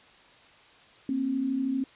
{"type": "tone pair together", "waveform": "sine", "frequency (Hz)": [235.6, 268.4], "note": ["A#3", "C4"], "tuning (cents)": [19, 44], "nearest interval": "major second", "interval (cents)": 225, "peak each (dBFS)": [-33, -26], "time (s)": [1.09, 1.84], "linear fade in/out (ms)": 2, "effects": ["white hiss -55 dBFS RMS until 1.95 s", "resampled to 8000 Hz"]}